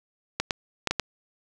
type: clicks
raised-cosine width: 0.2 ms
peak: -7 dBFS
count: 5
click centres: 0.4 / 0.508 / 0.873 / 0.91 / 0.997 s
effects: none